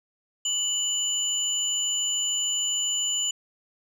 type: tone pair together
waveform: sine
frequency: 2960 / 7033 Hz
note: F#7 / A8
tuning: 0 / -2 cents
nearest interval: octave + minor third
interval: 1498 cents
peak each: -26 / -25 dBFS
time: 0.45-3.31 s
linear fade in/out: 5 ms
effects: tanh soft clip ceiling -18 dBFS